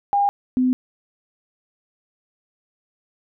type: tone pair in turn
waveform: sine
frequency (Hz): 807 / 254.2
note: G#5 / C4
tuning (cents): -50 / -50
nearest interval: octave + minor sixth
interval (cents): 2000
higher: first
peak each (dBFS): -15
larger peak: neither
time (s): 0.13-0.29 / 0.57-0.73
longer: neither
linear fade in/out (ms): 0
effects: none